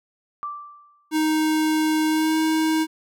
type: tone with exponential decay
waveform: sine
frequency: 1171 Hz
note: D6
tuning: 5 cents flat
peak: -25 dBFS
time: 0.43-1.12 s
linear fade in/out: 0 ms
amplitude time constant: 150 ms
type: tone with pitch glide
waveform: square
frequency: 311.9 to 316.4 Hz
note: D#4 to D#4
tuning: +4 to +29 cents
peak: -19 dBFS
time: 1.11-2.87 s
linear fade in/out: 50 ms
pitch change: +25 cents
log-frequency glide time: 2.07-2.37 s
effects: none